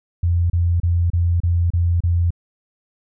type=tone bursts; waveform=sine; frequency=86.2 Hz; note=F2; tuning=22 cents flat; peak=-14 dBFS; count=7; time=0.23-2.306 s; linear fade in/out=5 ms; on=270 ms; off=31 ms; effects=none